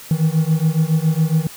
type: beating tone pair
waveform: triangle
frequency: 155.56 / 162.76 Hz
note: D#3 / E3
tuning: 0 / -22 cents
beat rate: 7.2 Hz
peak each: -15 dBFS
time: 0.11-1.47 s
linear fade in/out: 2 ms
effects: white hiss -38 dBFS RMS until 1.56 s